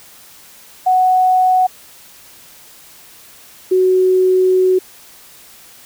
sine tone pair in turn, 741 / 371.5 Hz, F#5 / F#4, +2 / +7 cents, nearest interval octave, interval 1195 cents, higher first, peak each -9 dBFS, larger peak neither, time 0.86-1.67 / 3.71-4.79 s, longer second, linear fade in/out 10 ms, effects white hiss -42 dBFS RMS until 5.85 s

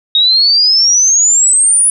sine exponential sweep, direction up, 3729 to 9956 Hz, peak -6 dBFS, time 0.15-1.9 s, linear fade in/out 2 ms, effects none

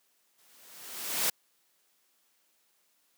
white noise with exponential growth, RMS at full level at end -26 dBFS, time 0.38-1.3 s, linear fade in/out 5 ms, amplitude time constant 200 ms, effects white hiss -71 dBFS RMS until 3.17 s + high-pass 200 Hz 12 dB/octave

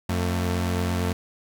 sawtooth tone pair together, 89 / 224.3 Hz, F2 / A3, +33 / +34 cents, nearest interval octave + major third, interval 1601 cents, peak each -20 / -25 dBFS, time 0.09-1.13 s, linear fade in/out 5 ms, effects none

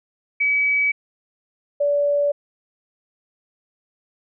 sine tone pair in turn, 2281 / 576.7 Hz, C#7 / D5, +49 / -32 cents, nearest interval 2 octaves, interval 2381 cents, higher first, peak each -16 dBFS, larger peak neither, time 0.4-0.92 / 1.8-2.32 s, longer neither, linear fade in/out 10 ms, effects none

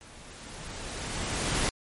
pink noise with level ramp, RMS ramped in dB -50 to -26 dBFS, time 0.01-1.69 s, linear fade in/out 0 ms, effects MP3 48 kbps

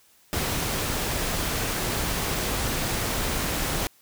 pink noise, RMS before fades -27 dBFS, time 0.33-3.87 s, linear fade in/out 0 ms, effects white hiss -59 dBFS RMS until 4.01 s

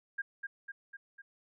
sine tone with echo, 1613 Hz, G6, 49 cents sharp, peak -32 dBFS, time 0.18-0.22 s, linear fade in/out 10 ms, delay 250 ms, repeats 4, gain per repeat -4 dB, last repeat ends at 1.22 s, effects none

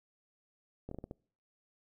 slowing click train, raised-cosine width 2 ms, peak -29 dBFS, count 6, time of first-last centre 0.89-1.111 s, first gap 24 ms, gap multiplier 1.31, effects noise-tail reverb RT60 0.5 s tail -26 dB re dry

